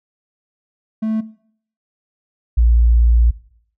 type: tone pair in turn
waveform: triangle / sine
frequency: 219.3 / 58.09 Hz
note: A3 / A#1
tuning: -6 / -5 cents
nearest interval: octave + major seventh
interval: 2299 cents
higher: first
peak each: -15 / -9 dBFS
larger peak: second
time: 1.02-1.21 / 2.57-3.31 s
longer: second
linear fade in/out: 10 ms
effects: noise-tail reverb RT60 0.6 s tail -18 dB re dry